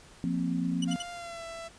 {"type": "chord", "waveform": "sine", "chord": "F suspended fourth", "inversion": "none", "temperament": "equal", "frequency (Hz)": [174.61, 233.1, 261.6], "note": ["F3", "Bb3", "C4"], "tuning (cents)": [0, 0, 0], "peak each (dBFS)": [-30, -34, -31], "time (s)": [0.24, 0.96], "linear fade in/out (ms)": 0}
{"type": "tone bursts", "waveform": "sawtooth", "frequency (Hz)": 2952, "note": "F#7", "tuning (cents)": -5, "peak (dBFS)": -30, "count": 3, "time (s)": [0.82, 1.025], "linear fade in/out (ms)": 5, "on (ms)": 27, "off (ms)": 62}
{"type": "tone with pitch glide", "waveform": "sawtooth", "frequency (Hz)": [698.5, 665.8], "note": ["F5", "E5"], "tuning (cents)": [0, 17], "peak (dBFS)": -35, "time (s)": [0.87, 1.69], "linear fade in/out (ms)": 20, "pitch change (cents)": -83, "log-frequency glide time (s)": [1.12, 1.44]}
{"effects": ["pink hiss -54 dBFS RMS until 1.78 s", "resampled to 22050 Hz"]}